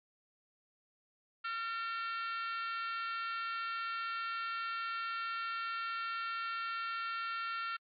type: harmonic tone with a mistuned harmonic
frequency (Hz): 451.9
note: A4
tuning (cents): +46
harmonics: 3 / 4 / 5 / 6 / 7 / 8 / 9 / 10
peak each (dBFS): -37 / -46 / -50 / -47 / -52 / -56 / -54 / -56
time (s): 1.44-7.77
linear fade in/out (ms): 10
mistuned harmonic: 3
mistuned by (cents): +21
effects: AAC 48 kbps